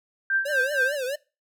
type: tone with tremolo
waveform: sine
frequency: 1574 Hz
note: G6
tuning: 7 cents sharp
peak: -18 dBFS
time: 0.3-0.95 s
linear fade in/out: 2 ms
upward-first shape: triangle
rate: 4.3 Hz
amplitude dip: 100%
type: tone with vibrato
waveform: square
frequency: 544 Hz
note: C#5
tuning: 33 cents flat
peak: -27 dBFS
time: 0.45-1.16 s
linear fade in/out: 10 ms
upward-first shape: triangle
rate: 4.6 Hz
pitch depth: 190 cents each way
effects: noise-tail reverb RT60 0.3 s tail -23 dB re dry